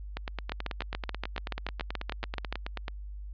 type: two click trains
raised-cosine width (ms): 0.3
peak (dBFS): -18 / -16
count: 26 / 15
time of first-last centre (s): 0.17-2.881 / 0.52-2.526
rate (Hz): 9.22 / 6.98
effects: added 50 Hz sine -38 dBFS peak until 3.33 s + resampled to 11025 Hz